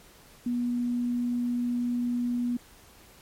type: tone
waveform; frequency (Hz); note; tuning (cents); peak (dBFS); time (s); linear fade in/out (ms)
sine; 242.4; B3; -32; -25; 0.46-2.57; 5
effects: pink hiss -54 dBFS RMS until 3.21 s + MP3 64 kbps